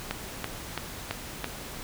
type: click train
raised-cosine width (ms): 0.3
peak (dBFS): -13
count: 5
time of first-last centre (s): 0.11-1.443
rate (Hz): 3
effects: pink hiss -40 dBFS RMS until 1.83 s